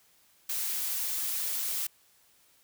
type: noise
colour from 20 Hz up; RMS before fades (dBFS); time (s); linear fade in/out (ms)
blue; -32; 0.49-1.87; 5
effects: white hiss -64 dBFS RMS until 2.63 s